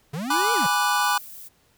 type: linear two-way sweep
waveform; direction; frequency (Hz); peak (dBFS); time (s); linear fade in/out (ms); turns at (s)
square; up then down; 131.9 to 480 to 131.9; -28; 0.13-0.67; 10; 0.53
type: chord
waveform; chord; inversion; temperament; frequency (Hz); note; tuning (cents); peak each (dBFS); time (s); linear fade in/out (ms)
square; G# half-diminished seventh; none; equal with one note detuned; 827.3 / 987.8 / 1174.7 / 1480; G#5 / B5 / D6 / F#6; -7 / 0 / 0 / 0; -26; 0.3-1.18; 5
type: noise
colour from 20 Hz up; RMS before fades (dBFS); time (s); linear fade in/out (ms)
violet; -41; 1.02-1.49; 20
effects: pink hiss -62 dBFS RMS until 1.77 s